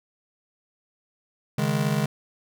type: chord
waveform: square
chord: C# suspended second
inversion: none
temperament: just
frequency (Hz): 138.59 / 155.92 / 207.9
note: C#3 / D#3 / G#3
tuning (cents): 0 / +4 / +2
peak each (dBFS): -27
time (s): 1.58-2.06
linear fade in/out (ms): 5
effects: none